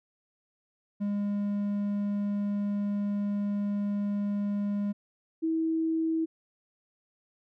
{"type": "tone pair in turn", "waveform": ["triangle", "sine"], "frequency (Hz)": [203.7, 323.4], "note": ["G#3", "E4"], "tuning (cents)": [-33, -33], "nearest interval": "minor sixth", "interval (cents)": 800, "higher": "second", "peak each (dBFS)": -25, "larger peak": "neither", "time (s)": [[1, 4.93], [5.42, 6.26]], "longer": "first", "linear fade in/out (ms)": 20, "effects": []}